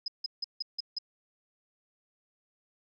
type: tone bursts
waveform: sine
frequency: 5060 Hz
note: D#8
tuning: 28 cents sharp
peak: -30 dBFS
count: 6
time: 0.06-0.986 s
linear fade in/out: 5 ms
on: 21 ms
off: 160 ms
effects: none